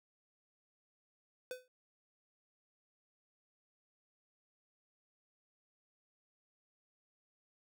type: tone with exponential decay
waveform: square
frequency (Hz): 505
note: B4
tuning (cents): +39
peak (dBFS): -38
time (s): 1.51-1.68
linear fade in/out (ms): 1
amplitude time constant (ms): 36
effects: none